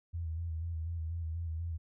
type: tone with vibrato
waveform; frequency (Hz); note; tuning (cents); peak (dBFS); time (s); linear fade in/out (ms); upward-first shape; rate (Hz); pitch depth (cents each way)
sine; 82.41; E2; 0; -34; 0.13-1.78; 20; square; 4.1; 44
effects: none